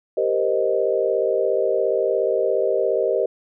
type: chord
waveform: sine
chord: C minor seventh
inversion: second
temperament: equal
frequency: 392 / 466.2 / 523.3 / 622.3 Hz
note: G4 / Bb4 / C5 / Eb5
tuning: 0 / 0 / 0 / 0 cents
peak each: -23 dBFS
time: 0.17-3.26 s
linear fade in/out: 5 ms
effects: none